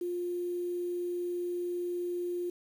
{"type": "tone with quantisation", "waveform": "sine", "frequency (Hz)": 352.7, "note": "F4", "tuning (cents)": 17, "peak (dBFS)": -31, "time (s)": [0.01, 2.5], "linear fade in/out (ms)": 5, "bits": 9, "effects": []}